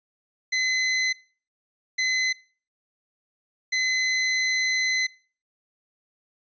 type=tone bursts at uneven times; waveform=sawtooth; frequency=2036 Hz; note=C7; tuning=48 cents flat; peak=-18 dBFS; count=3; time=0.52-1.13 / 1.98-2.33 / 3.72-5.07 s; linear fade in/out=10 ms; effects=noise-tail reverb RT60 0.4 s tail -21 dB re dry + resampled to 16000 Hz